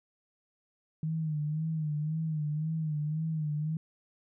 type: tone with vibrato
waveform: sine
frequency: 154.9 Hz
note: D#3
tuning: 7 cents flat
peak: -29 dBFS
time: 1.03-3.77 s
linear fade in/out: 2 ms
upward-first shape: sine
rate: 1.9 Hz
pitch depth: 68 cents each way
effects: none